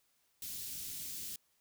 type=band-stop noise; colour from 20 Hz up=white; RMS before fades=-43 dBFS; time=0.42-1.36 s; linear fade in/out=2 ms; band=230 to 3700 Hz; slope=12 dB/octave; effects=white hiss -75 dBFS RMS until 1.6 s